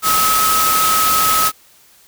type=tone in noise; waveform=sine; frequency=1282 Hz; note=E6; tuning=49 cents flat; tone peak=-14 dBFS; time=0.02-1.52 s; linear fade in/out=50 ms; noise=white; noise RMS=-17 dBFS; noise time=0.02-1.52 s; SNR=0 dB; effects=white hiss -49 dBFS RMS until 2.07 s